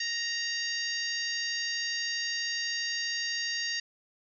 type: harmonic tone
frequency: 932.3 Hz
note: A#5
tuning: in tune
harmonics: 2 / 3 / 4 / 5 / 6 / 7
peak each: -34 / -39 / -42 / -34 / -40 / -42 dBFS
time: 0-3.8 s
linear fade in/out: 5 ms
effects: none